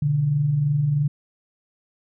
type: tone pair together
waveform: sine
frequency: 123.47 / 146.59 Hz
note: B2 / D3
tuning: 0 / -3 cents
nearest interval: minor third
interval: 297 cents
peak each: -28 / -18 dBFS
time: 0.02-1.08 s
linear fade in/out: 5 ms
effects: none